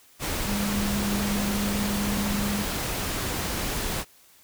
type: tone in noise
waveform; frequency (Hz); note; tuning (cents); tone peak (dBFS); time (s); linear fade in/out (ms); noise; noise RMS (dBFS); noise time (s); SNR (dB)
sine; 203.3; G#3; -37; -26; 0.45-2.66; 50; pink; -29; 0.19-4.05; 0
effects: white hiss -56 dBFS RMS until 4.43 s